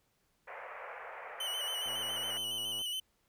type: band-pass noise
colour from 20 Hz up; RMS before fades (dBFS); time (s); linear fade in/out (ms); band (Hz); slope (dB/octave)
pink; -46; 0.47-2.38; 10; 490 to 2300; 48
type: tone with vibrato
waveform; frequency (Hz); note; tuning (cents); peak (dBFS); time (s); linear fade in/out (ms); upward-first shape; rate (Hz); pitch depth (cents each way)
45% pulse; 2995; F#7; +20; -35; 1.4-3; 5; square; 7.2; 35
type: click train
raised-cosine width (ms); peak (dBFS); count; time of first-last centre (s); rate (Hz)
1; -38; 106; 1.86-2.815; 110
effects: pink hiss -75 dBFS RMS until 3.28 s